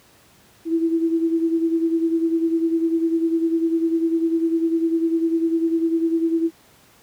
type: beating tone pair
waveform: sine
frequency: 328.4 / 338.4 Hz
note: E4 / E4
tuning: -6 / +45 cents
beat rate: 10 Hz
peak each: -18 / -25 dBFS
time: 0.65-6.51 s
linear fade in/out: 50 ms
effects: pink hiss -53 dBFS RMS until 7.02 s + high-pass 80 Hz 12 dB/octave